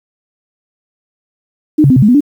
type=tone with pitch steps; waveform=sine; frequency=305.3 / 139 / 257.1 / 130.5 / 208.7 / 246.6 / 290.1 Hz; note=D#4 / C#3 / C4 / C3 / G#3 / B3 / D4; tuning=-33 / +5 / -30 / -4 / +9 / -2 / -21 cents; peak=-4 dBFS; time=1.78-2.207 s; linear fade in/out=10 ms; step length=61 ms; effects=7-bit